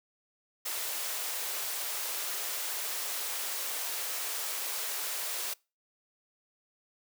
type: high-pass noise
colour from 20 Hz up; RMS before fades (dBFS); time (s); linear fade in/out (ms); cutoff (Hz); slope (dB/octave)
white; -35; 0.65-5.54; 10; 410; 24
effects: noise-tail reverb RT60 0.3 s tail -25 dB re dry